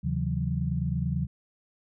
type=tone cluster; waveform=sine; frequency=76.8 / 135 / 164.1 / 184.2 Hz; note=D#2 / C#3 / E3 / F#3; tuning=-22 / -45 / -8 / -7 cents; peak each=-32 / -30 / -31 / -32 dBFS; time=0.03-1.27 s; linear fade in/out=20 ms; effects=none